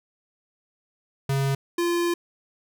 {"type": "tone pair in turn", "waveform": "square", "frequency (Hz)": [136.9, 345], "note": ["C#3", "F4"], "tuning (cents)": [-21, -21], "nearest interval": "octave + major third", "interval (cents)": 1600, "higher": "second", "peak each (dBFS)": -22, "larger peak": "neither", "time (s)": [[1.29, 1.55], [1.78, 2.14]], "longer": "second", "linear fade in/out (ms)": 5, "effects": []}